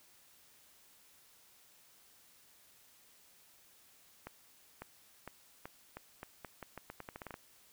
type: accelerating click train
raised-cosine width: 0.5 ms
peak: -29 dBFS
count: 17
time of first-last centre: 4.27-7.341 s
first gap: 550 ms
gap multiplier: 0.83
effects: white hiss -64 dBFS RMS until 7.72 s